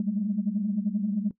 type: tone cluster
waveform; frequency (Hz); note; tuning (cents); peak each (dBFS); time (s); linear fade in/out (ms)
sine; 194.5 / 207.1 / 217.4; G3 / G#3 / A3; -13 / -5 / -21; -29; 0-1.31; 2
effects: noise-tail reverb RT60 0.1 s tail -20 dB re dry + tanh soft clip ceiling -15 dBFS